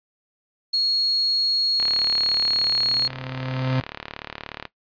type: tone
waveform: sine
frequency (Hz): 4309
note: C#8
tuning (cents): -50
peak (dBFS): -18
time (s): 0.73-3.08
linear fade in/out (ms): 10
type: click train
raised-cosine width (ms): 0.3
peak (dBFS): -15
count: 106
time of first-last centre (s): 1.8-4.653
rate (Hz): 36.8
type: tone with exponential growth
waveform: 35% pulse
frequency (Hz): 130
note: C3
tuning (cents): -11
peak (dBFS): -17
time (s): 2.19-3.8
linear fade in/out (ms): 0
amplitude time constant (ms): 350
effects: noise-tail reverb RT60 0.1 s tail -17 dB re dry + resampled to 11025 Hz